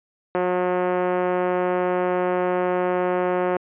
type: tone with band-pass filter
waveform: 5% pulse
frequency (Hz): 180.7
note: F#3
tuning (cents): -41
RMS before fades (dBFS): -22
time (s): 0.35-3.57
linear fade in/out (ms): 0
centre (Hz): 420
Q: 1.4
effects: resampled to 8000 Hz